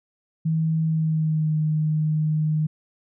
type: tone with pitch glide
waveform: sine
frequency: 160.2 to 154.56 Hz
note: E3 to D#3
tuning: -49 to -11 cents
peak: -19 dBFS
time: 0.45-2.67 s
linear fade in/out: 10 ms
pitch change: -62 cents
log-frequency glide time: 0.84-1.56 s
effects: none